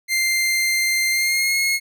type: tone with pitch glide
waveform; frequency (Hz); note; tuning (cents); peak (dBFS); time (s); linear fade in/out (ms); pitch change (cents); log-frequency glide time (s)
sawtooth; 2093 to 2164; C7 to C#7; 0 to -42; -14; 0.08-1.8; 50; +58; 1.11-1.56
effects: none